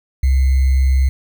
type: tone with sample-and-hold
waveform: sine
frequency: 66.1 Hz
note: C2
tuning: 18 cents sharp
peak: -10 dBFS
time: 0.23-1.09 s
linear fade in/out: 5 ms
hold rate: 2100 Hz
effects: none